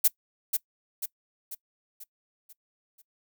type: noise with echo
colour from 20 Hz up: violet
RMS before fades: -19 dBFS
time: 0.04-0.08 s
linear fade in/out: 10 ms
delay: 490 ms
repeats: 6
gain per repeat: -6 dB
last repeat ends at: 3.02 s
effects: noise-tail reverb RT60 0.1 s tail -22 dB re dry